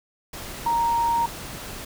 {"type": "tone in noise", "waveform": "sine", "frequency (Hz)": 932.3, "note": "A#5", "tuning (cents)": 0, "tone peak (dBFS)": -19, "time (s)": [0.66, 1.26], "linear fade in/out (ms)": 5, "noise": "pink", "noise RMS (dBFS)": -36, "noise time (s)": [0.33, 1.85], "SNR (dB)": 14, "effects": []}